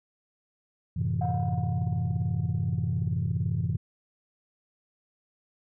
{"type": "chord", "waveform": "sine", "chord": "F# half-diminished seventh", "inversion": "none", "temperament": "equal", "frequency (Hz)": [92.5, 110, 130.81, 164.81], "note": ["F#2", "A2", "C3", "E3"], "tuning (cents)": [0, 0, 0, 0], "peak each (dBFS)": -30, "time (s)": [0.96, 3.77], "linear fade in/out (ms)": 10}
{"type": "tone with exponential decay", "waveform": "sine", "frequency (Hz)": 721, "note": "F#5", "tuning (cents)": -45, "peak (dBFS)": -28, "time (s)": [1.21, 3.1], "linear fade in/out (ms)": 5, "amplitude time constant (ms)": 410}
{"effects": ["tanh soft clip ceiling -18 dBFS"]}